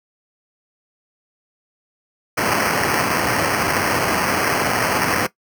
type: noise with sample-and-hold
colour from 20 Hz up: white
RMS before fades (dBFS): -19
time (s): 2.37-5.27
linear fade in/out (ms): 10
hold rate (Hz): 3675
effects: noise-tail reverb RT60 0.1 s tail -17 dB re dry + high-pass 100 Hz 12 dB/octave